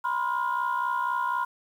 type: tone cluster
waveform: sine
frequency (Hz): 972 / 1036 / 1419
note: B5 / C6 / F6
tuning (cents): -28 / -17 / +27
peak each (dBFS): -27 / -28 / -31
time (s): 0.04-1.45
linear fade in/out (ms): 10
effects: tanh soft clip ceiling -18 dBFS + 9-bit